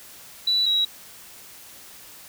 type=tone pair in turn; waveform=sine; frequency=3951 / 3870 Hz; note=B7 / B7; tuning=0 / -36 cents; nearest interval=unison; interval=36 cents; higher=first; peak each=-18 dBFS; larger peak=neither; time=0.47-0.66 / 0.66-0.85 s; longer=neither; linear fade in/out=5 ms; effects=white hiss -45 dBFS RMS until 2.28 s